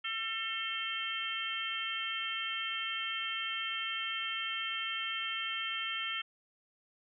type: harmonic tone with a mistuned harmonic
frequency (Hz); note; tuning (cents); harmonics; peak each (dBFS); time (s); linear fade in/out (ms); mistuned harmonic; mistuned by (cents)
449; A4; +35; 3 / 4 / 5 / 6 / 7; -41 / -43 / -42 / -41 / -37; 0.04-6.22; 10; 5; -54
effects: none